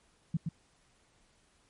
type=tone with echo; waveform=sine; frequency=163.2 Hz; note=E3; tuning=17 cents flat; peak=-26 dBFS; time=0.34-0.37 s; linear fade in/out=5 ms; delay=120 ms; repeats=1; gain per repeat=-4 dB; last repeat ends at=0.49 s; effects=pink hiss -68 dBFS RMS until 1.69 s + MP3 48 kbps